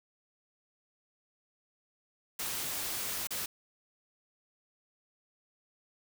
white noise with dropouts, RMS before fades -36 dBFS, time 2.39-3.46 s, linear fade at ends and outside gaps 5 ms, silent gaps 3.272-3.306 s, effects none

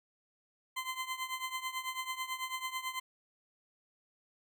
20% pulse tone with tremolo, 1034 Hz, C6, 21 cents flat, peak -28 dBFS, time 0.76-3 s, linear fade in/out 10 ms, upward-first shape triangle, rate 9.1 Hz, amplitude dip 85%, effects none

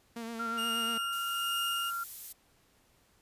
sawtooth tone with vibrato, 229.8 Hz, A#3, 25 cents flat, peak -34 dBFS, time 0.16-0.98 s, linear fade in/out 5 ms, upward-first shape sine, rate 8.4 Hz, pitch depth 34 cents each way
sine tone, 1377 Hz, F6, 25 cents flat, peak -33 dBFS, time 0.39-2.04 s, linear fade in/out 10 ms
45% pulse tone with tremolo, 2835 Hz, F7, 25 cents sharp, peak -32 dBFS, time 0.57-1.91 s, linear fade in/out 20 ms, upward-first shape sine, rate 1.2 Hz, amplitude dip 50%
violet noise, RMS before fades -41 dBFS, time 1.12-2.33 s, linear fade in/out 10 ms
effects pink hiss -67 dBFS RMS until 3.21 s + resampled to 32000 Hz

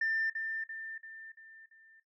sine tone with echo, 1790 Hz, A6, 29 cents sharp, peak -27 dBFS, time 0.01-0.3 s, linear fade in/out 5 ms, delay 340 ms, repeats 5, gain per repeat -6 dB, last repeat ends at 2 s, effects noise-tail reverb RT60 0.2 s tail -19 dB re dry + tanh soft clip ceiling -25 dBFS

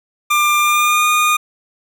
25% pulse tone with pitch glide, 1193 to 1222.3 Hz, D6 to D#6, +27 to -31 cents, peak -8 dBFS, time 0.3-1.37 s, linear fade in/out 10 ms, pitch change +42 cents, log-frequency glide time 0.59-1.07 s, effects none

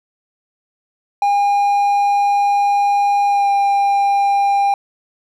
triangle tone with pitch glide, 810 to 800.2 Hz, G#5 to G5, -43 to +35 cents, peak -10 dBFS, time 1.22-4.74 s, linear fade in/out 2 ms, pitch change -22 cents, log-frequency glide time 3.27-3.5 s, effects none

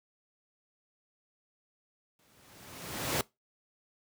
pink noise with exponential growth, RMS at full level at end -28 dBFS, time 2.19-3.21 s, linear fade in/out 1 ms, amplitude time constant 220 ms, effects noise-tail reverb RT60 0.2 s tail -22 dB re dry + high-pass 100 Hz 12 dB/octave

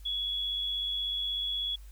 sine tone with amplitude modulation, 3370 Hz, G#7, 25 cents sharp, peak -28 dBFS, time 0.05-1.76 s, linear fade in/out 10 ms, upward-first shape sine, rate 96.4 Hz, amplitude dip 35%, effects added 50 Hz sine -45 dBFS peak until 1.91 s + white hiss -62 dBFS RMS until 1.91 s

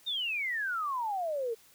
sine exponential sweep, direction down, 3729 to 440 Hz, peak -30 dBFS, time 0.06-1.55 s, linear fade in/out 20 ms, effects white hiss -60 dBFS RMS until 1.74 s

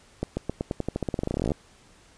accelerating click train, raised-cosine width 2 ms, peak -13 dBFS, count 25, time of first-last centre 0.23-1.518 s, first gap 140 ms, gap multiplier 0.9, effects pink hiss -56 dBFS RMS until 2.17 s + resampled to 22050 Hz

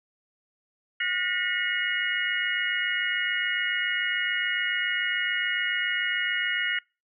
sine tone cluster, 1441 / 1827 / 1934 / 2168 / 2888 Hz, F#6 / A#6 / B6 / C#7 / F#7, -46 / -35 / -37 / -39 / -43 cents, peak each -31 dBFS, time 1-6.79 s, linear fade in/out 5 ms, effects noise-tail reverb RT60 0.3 s tail -26 dB re dry

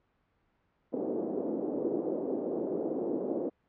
pink band-pass noise, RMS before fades -33 dBFS, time 0.92-3.5 s, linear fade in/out 20 ms, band 280 to 500 Hz, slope 24 dB/octave, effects pink hiss -73 dBFS RMS until 3.68 s + low-pass 2000 Hz 12 dB/octave

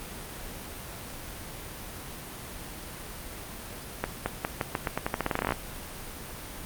accelerating click train, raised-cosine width 0.5 ms, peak -11 dBFS, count 20, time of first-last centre 4.04-5.522 s, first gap 220 ms, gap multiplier 0.86, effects pink hiss -40 dBFS RMS until 6.65 s + Opus 32 kbps

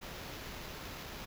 pink noise with sample-and-hold, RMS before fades -45 dBFS, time 0.01-1.26 s, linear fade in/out 20 ms, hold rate 8820 Hz, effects none

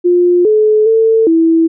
sine tone with pitch steps, 353.5 / 429.1 / 447.2 / 327.6 Hz, F4 / A4 / A4 / E4, +21 / -43 / +28 / -11 cents, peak -6 dBFS, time 0.04-1.68 s, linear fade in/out 20 ms, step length 410 ms, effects none

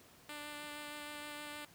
5% pulse tone with vibrato, 295.7 Hz, D4, 12 cents sharp, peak -33 dBFS, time 0.29-1.65 s, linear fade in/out 2 ms, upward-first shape sine, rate 6.4 Hz, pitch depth 10 cents each way, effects pink hiss -61 dBFS RMS until 1.74 s + high-pass 80 Hz 12 dB/octave

